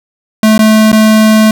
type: tone with dropouts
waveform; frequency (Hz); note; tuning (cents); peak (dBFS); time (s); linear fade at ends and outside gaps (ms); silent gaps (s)
square; 217.3; A3; -21; -4; 0.43-1.51; 2; 0.579-0.591 / 0.918-0.928
effects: none